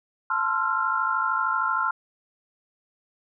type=chord; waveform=sine; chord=F major seventh; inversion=first; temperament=equal with one note detuned; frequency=880 / 1046.5 / 1343.9 / 1396.9 Hz; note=A5 / C6 / E6 / F6; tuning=0 / 0 / +33 / 0 cents; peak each=-31 / -27 / -27 / -26 dBFS; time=0.3-1.91 s; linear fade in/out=5 ms; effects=none